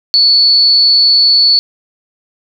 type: tone with amplitude modulation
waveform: sine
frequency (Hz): 4435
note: C#8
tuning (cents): 0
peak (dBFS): -3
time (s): 0.14-1.59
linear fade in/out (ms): 0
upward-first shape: sine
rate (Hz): 275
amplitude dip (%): 45
effects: none